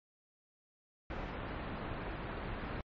pink low-pass noise, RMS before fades -41 dBFS, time 1.1-2.81 s, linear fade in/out 2 ms, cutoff 2100 Hz, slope 12 dB/octave, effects low-pass 4000 Hz 12 dB/octave + MP3 32 kbps

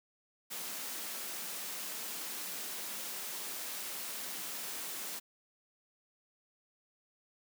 white high-pass noise, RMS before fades -41 dBFS, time 0.5-5.2 s, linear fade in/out 20 ms, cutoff 160 Hz, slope 96 dB/octave, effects none

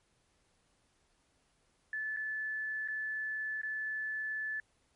sine tone with dropouts, 1738 Hz, A6, 22 cents flat, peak -34 dBFS, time 1.93-4.6 s, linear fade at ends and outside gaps 2 ms, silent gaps 2.164-2.17 / 2.877-2.884 / 3.615-3.632 s, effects pink hiss -73 dBFS RMS until 4.95 s + MP3 48 kbps

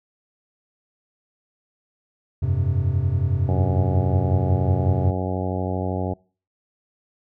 triangle chord, F suspended second, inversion none, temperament just, 87.31 / 98.22 / 130.96 Hz, F2 / G2 / C3, 0 / +4 / +2 cents, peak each -21 dBFS, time 2.42-5.11 s, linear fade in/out 10 ms
harmonic tone, 92.7 Hz, F#2, 4 cents sharp, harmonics 1 / 2 / 3 / 4 / 5 / 6 / 7 / 8 / 9, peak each -26 / -29 / -31 / -32 / -33 / -34 / -34 / -35 / -36 dBFS, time 3.48-6.14 s, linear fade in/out 10 ms
effects noise-tail reverb RT60 0.4 s tail -25 dB re dry

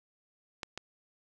clicks, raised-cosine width 0.2 ms, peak -19 / -21 dBFS, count 2, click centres 0.632 / 0.776 s, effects none

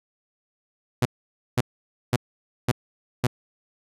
sawtooth tone bursts, 123.47 Hz, B2, in tune, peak -14 dBFS, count 5, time 1.02-3.27 s, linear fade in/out 5 ms, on 34 ms, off 520 ms, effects resampled to 32000 Hz

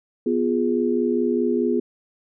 sine chord, F diminished, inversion second, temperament equal with one note detuned, 246.9 / 350.6 / 415.3 Hz, Cb4 / F4 / Ab4, 0 / +7 / 0 cents, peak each -22 / -23 / -23 dBFS, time 0.26-1.8 s, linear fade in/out 5 ms, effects none

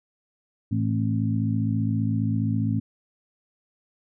harmonic tone with a mistuned harmonic, 55 Hz, A1, in tune, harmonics 2 / 3 / 4 / 5, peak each -24 / -31 / -27 / -29 dBFS, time 0.71-2.8 s, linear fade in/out 10 ms, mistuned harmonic 5, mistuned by -38 cents, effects none

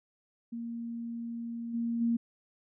sine tone with level steps, 233.1 Hz, A#3, in tune, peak -35 / -29 / -25 dBFS, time 0.52-2.17 s, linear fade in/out 10 ms, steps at 1.73 / 2 s, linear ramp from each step 20 ms, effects none

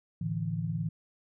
sine chord, A suspended fourth, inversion none, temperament just, 110 / 146.67 / 165 Hz, A2 / D3 / E3, 0 / -2 / +2 cents, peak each -35 / -36 / -32 dBFS, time 0.21-0.89 s, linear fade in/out 5 ms, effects none

